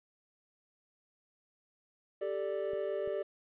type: chord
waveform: triangle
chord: G suspended second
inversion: none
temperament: equal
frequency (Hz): 392 / 440 / 587.3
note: G4 / A4 / D5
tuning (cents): 0 / 0 / 0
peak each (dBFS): -35 / -37 / -34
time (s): 2.21-3.23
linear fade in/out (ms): 10
type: clicks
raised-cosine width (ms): 3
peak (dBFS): -39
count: 2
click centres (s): 2.734 / 3.076
effects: resampled to 8000 Hz + 11-bit